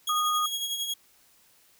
sawtooth tone with tremolo, 3307 Hz, G#7, 8 cents flat, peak -24 dBFS, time 0.07-0.94 s, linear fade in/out 5 ms, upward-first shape sine, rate 11 Hz, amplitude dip 50%
sine tone, 1235 Hz, D#6, 13 cents flat, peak -24 dBFS, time 0.09-0.46 s, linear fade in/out 5 ms
effects white hiss -61 dBFS RMS until 1.79 s

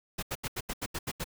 pink noise bursts, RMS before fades -34 dBFS, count 9, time 0.18-1.243 s, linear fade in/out 10 ms, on 47 ms, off 80 ms, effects none

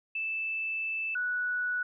sine tone pair in turn, 2637 / 1474 Hz, E7 / F#6, 0 / -7 cents, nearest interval minor seventh, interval 1007 cents, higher first, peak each -30 / -28 dBFS, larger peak second, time 0.15-1.15 / 1.15-1.83 s, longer first, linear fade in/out 5 ms, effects none

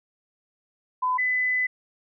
sine tone pair in turn, 1009 / 2006 Hz, B5 / B6, +37 / +26 cents, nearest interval octave, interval 1189 cents, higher second, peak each -21 dBFS, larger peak neither, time 1.02-1.18 / 1.18-1.67 s, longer second, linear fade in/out 10 ms, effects none

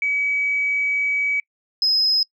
sine tone pair in turn, 2276 / 5092 Hz, C#7 / D#8, +45 / +39 cents, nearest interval octave + major second, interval 1394 cents, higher second, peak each -18 / -14 dBFS, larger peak second, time 0.02-1.4 / 1.82-2.23 s, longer first, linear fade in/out 2 ms, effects noise-tail reverb RT60 0.1 s tail -26 dB re dry + tanh soft clip ceiling -10 dBFS

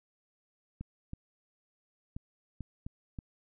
clicks, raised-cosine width 5 ms, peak -27 dBFS, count 6, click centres 0.81 / 1.134 / 2.165 / 2.607 / 2.865 / 3.188 s, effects none

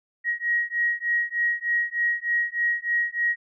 sine beating tone pair, 1892 / 1895.3 Hz, A#6 / A#6, +25 / +28 cents, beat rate 3.3 Hz, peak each -25 dBFS, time 0.24-3.36 s, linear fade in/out 50 ms, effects none

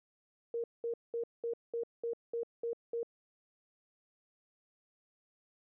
sine tone bursts, 467 Hz, A#4, 3 cents sharp, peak -33 dBFS, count 9, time 0.54-3.031 s, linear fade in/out 2 ms, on 99 ms, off 200 ms, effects none

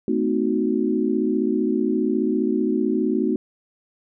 sine chord, A diminished seventh, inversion none, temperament equal with one note detuned, 220 / 255.1 / 311.1 / 370 Hz, A3 / C4 / Eb4 / Gb4, 0 / -44 / 0 / 0 cents, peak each -24 dBFS, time 0.08-3.36 s, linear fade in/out 2 ms, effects none

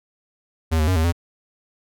square tone with pitch steps, 80.6 / 77.2 / 92.5 / 80.1 / 85.4 Hz, E2 / D#2 / F#2 / E2 / F2, -38 / -13 / 0 / -49 / -38 cents, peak -17 dBFS, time 0.71-1.125 s, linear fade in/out 20 ms, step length 83 ms, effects none

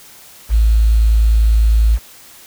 sine tone with quantisation, 55 Hz, A1, in tune, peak -8 dBFS, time 0.49-1.99 s, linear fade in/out 50 ms, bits 6, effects white hiss -41 dBFS RMS until 2.46 s

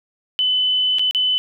sine tone with dropouts, 3015 Hz, F#7, 32 cents sharp, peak -15 dBFS, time 0.39-1.38 s, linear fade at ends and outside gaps 0 ms, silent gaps 0.985-0.994 / 1.11-1.148 s, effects none

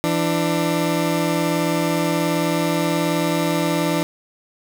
20% pulse tone pair together, 167.6 / 296.5 Hz, E3 / D4, +29 / +17 cents, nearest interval minor seventh, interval 988 cents, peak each -16 dBFS, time 0.04-4.03 s, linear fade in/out 0 ms, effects none

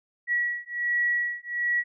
sine beating tone pair, 1926 / 1927.3 Hz, B6 / B6, -44 / -43 cents, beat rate 1.3 Hz, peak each -27 dBFS, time 0.27-1.84 s, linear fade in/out 50 ms, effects none

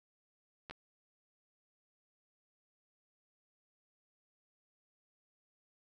clicks, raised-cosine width 0.3 ms, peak -29 dBFS, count 2, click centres 0.698 / 0.71 s, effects none

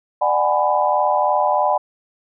sine chord, G# half-diminished seventh, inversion second, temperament just, 598 / 747.5 / 830.6 / 996.7 Hz, D5 / F#5 / G#5 / B5, +31 / +17 / 0 / +16 cents, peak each -20 dBFS, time 0.21-1.78 s, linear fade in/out 10 ms, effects none

